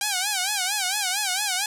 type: tone with vibrato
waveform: 5% pulse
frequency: 784 Hz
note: G5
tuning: in tune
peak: -11 dBFS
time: 0.01-1.66 s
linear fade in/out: 2 ms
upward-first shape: sine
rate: 4.4 Hz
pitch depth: 140 cents each way
effects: none